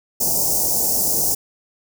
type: band-stop noise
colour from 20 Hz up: white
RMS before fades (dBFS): -19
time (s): 0.2-1.35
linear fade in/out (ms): 10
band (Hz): 850 to 5200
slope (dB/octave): 48
effects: none